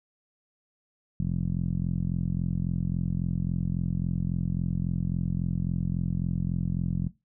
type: tone with low-pass filter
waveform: 10% pulse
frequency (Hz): 43.65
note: F1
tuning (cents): 0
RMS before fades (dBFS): -28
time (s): 1.2-7.08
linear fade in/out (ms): 0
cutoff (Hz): 170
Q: 2.6
effects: noise-tail reverb RT60 0.2 s tail -17 dB re dry